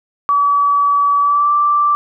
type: tone with pitch glide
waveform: sine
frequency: 1144 to 1172.1 Hz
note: D6 to D6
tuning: -46 to -4 cents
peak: -10 dBFS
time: 0.29-1.95 s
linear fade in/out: 0 ms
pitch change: +42 cents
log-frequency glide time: 1.2-1.52 s
effects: none